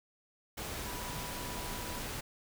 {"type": "tone in noise", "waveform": "sine", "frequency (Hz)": 980, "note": "B5", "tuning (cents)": -14, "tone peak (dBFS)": -47, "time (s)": [0.85, 2], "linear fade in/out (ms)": 10, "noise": "pink", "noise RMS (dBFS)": -40, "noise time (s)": [0.57, 2.21], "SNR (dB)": -10, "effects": []}